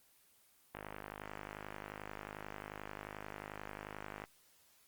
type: click train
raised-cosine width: 0.5 ms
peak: -28 dBFS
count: 180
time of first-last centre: 0.75-4.239 s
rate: 51.3 Hz
effects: white hiss -68 dBFS RMS until 4.87 s + Opus 24 kbps